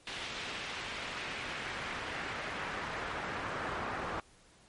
brown noise with band-pass filter sweep, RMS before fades -39 dBFS, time 0.07-4.2 s, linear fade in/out 2 ms, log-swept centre 3200 to 1200 Hz, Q 1.2, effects pink hiss -62 dBFS RMS until 4.68 s + MP3 48 kbps

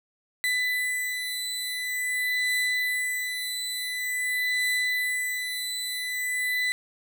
35% pulse beating tone pair, 1996 / 1996.47 Hz, B6 / B6, +18 / +18 cents, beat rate 0.47 Hz, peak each -26 / -29 dBFS, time 0.44-6.72 s, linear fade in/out 0 ms, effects none

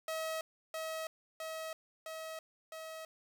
sawtooth tone with echo, 640 Hz, D#5, 49 cents sharp, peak -32 dBFS, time 0.08-0.41 s, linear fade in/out 2 ms, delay 660 ms, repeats 4, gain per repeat -2 dB, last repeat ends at 3.05 s, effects none

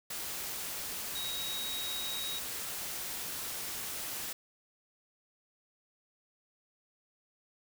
sine tone in noise, 3800 Hz, A#7, 33 cents sharp, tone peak -37 dBFS, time 1.15-2.39 s, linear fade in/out 5 ms, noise white, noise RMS -39 dBFS, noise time 0.1-4.33 s, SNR -1 dB, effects none

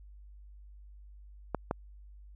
clicks, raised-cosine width 1 ms, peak -16 dBFS, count 2, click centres 1.547 / 1.711 s, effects added 50 Hz sine -49 dBFS peak until 2.35 s

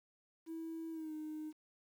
triangle tone with pitch glide, 325.6 to 308.6 Hz, E4 to D#4, -21 to -14 cents, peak -38 dBFS, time 0.46-1.53 s, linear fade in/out 50 ms, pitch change -93 cents, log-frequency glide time 0.91-1.13 s, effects tanh soft clip ceiling -38 dBFS + 11-bit

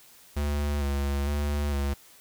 square tone with vibrato, 71.5 Hz, D2, 46 cents flat, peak -26 dBFS, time 0.36-1.94 s, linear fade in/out 10 ms, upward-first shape square, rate 1.1 Hz, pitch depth 31 cents each way, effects white hiss -54 dBFS RMS until 2.2 s

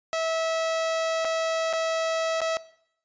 sawtooth tone with dropouts, 650 Hz, E5, 24 cents flat, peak -21 dBFS, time 0.13-2.57 s, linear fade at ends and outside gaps 0 ms, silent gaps 1.247-1.251 / 1.729-1.735 / 2.405-2.416 s, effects noise-tail reverb RT60 0.7 s tail -19 dB re dry + resampled to 16000 Hz

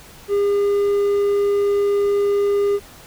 triangle tone, 404.8 Hz, G#4, 44 cents flat, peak -13 dBFS, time 0.28-2.8 s, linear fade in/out 50 ms, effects pink hiss -43 dBFS RMS until 3.06 s

